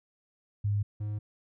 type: tone pair in turn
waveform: sine / triangle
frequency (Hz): 102.6 / 105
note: G#2 / G#2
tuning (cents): -21 / +19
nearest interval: unison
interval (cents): 40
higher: second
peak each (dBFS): -25 / -29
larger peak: first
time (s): 0.64-0.83 / 1-1.19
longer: neither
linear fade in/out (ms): 10
effects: none